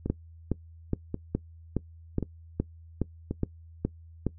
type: two click trains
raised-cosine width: 3 ms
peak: -17 / -13 dBFS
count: 4 / 11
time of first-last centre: 0.06-3.31 / 0.1-4.267 s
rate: 0.923 / 2.4 Hz
effects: noise-tail reverb RT60 0.1 s tail -20 dB re dry + added 82 Hz sine -47 dBFS peak until 4.38 s